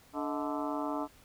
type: harmonic tone with a mistuned harmonic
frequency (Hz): 146.1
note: D3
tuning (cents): -9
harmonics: 2 / 3 / 4 / 5 / 6 / 7 / 8 / 9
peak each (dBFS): -35 / -44 / -39 / -43 / -40 / -42 / -43 / -45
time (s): 0.13-1.08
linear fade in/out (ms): 50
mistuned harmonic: 4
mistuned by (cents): +130
effects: pink hiss -60 dBFS RMS until 1.24 s